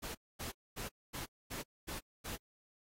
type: noise bursts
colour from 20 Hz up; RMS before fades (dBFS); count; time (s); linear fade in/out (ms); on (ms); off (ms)
pink; -43; 7; 0.02-2.37; 20; 130; 240
effects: AAC 48 kbps